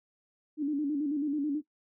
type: tone with vibrato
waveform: sine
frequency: 291.5 Hz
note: D4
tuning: 13 cents flat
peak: -27 dBFS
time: 0.57-1.62 s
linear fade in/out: 50 ms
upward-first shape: square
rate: 9.2 Hz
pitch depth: 71 cents each way
effects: noise-tail reverb RT60 0.1 s tail -19 dB re dry